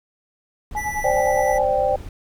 brown noise, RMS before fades -34 dBFS, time 0.71-2.09 s, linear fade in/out 2 ms
sine tone with tremolo, 843 Hz, G#5, 26 cents sharp, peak -21 dBFS, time 0.75-1.64 s, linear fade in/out 0 ms, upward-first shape sine, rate 9.7 Hz, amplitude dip 100%
square tone, 1972 Hz, B6, 3 cents flat, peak -28 dBFS, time 0.76-1.59 s, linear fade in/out 20 ms
sine chord, C suspended second, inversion none, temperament just, 523.3 / 588.7 / 784.9 Hz, C5 / D5 / G5, 0 / +4 / +2 cents, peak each -21 dBFS, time 1.04-1.96 s, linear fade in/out 5 ms
effects none

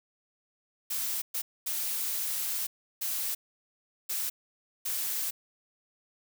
blue noise bursts at uneven times, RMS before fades -32 dBFS, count 6, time 0.9-1.22 / 1.34-1.42 / 1.66-2.67 / 3.01-3.35 / 4.09-4.3 / 4.85-5.31 s, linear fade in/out 10 ms, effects none

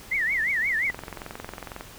sine tone with vibrato, 1975.5 Hz, B6, in tune, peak -22 dBFS, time 0.11-0.91 s, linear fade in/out 10 ms, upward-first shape triangle, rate 5.7 Hz, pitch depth 250 cents each way
click train, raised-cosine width 0.5 ms, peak -20 dBFS, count 21, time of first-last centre 0.9-1.809 s, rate 22 Hz
effects pink hiss -45 dBFS RMS until 1.98 s

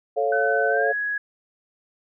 sine chord, A augmented, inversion none, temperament equal, 440 / 554.4 / 698.5 Hz, A4 / C#5 / E#5, 0 / 0 / 0 cents, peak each -24 dBFS, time 0.16-0.93 s, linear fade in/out 20 ms
sine tone with pitch glide, 1513 to 1669.1 Hz, F#6 to G#6, +38 to +8 cents, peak -23 dBFS, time 0.32-1.18 s, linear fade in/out 5 ms, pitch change +170 cents, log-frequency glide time 0.69-0.91 s
effects none

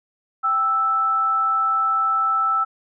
sine tone pair together, 784.4 / 1318 Hz, G5 / E6, +1 / -1 cents, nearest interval major sixth, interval 898 cents, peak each -29 / -17 dBFS, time 0.43-2.65 s, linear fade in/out 20 ms, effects none

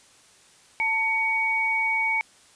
sine tone pair together, 890 / 2243 Hz, A5 / C#7, +20 / +20 cents, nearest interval octave + major third, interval 1600 cents, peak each -28 / -22 dBFS, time 0.8-2.21 s, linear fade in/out 0 ms, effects white hiss -55 dBFS RMS until 2.55 s + resampled to 22050 Hz

